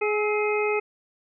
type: harmonic tone with a mistuned harmonic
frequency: 420 Hz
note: G#4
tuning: 19 cents sharp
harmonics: 1 / 2 / 3 / 5 / 6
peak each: -23 / -31 / -33 / -32 / -30 dBFS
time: 0.01-0.8 s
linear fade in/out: 10 ms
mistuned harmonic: 3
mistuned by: +42 cents
effects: none